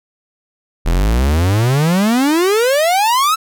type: exponential sweep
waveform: 45% pulse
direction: up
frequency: 38.78 to 1341 Hz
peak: -11 dBFS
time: 0.85-3.36 s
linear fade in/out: 20 ms
effects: none